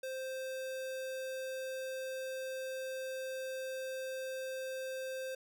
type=tone; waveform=square; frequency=523.3 Hz; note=C5; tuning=in tune; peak=-39 dBFS; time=0.03-5.35 s; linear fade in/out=5 ms; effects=none